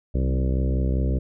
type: harmonic tone with a mistuned harmonic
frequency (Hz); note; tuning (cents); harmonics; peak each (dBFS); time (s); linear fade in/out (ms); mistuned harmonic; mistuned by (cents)
65.1; C2; -8; 1 / 2 / 3 / 4 / 5 / 6 / 7 / 8 / 9; -21 / -27 / -31 / -33 / -35 / -37 / -38 / -39 / -40; 0.14-1.19; 10; 3; -23
effects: none